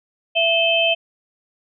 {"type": "tone cluster", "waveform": "sine", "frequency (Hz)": [666, 2598, 3102], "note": ["E5", "E7", "G7"], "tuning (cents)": [18, -26, -19], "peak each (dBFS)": -19, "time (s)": [0.35, 0.95], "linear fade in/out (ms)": 20, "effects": []}